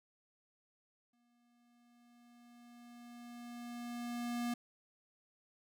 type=tone with exponential growth; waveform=square; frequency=239.4 Hz; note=A#3; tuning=46 cents sharp; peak=-35 dBFS; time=1.13-4.54 s; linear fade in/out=5 ms; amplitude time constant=740 ms; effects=none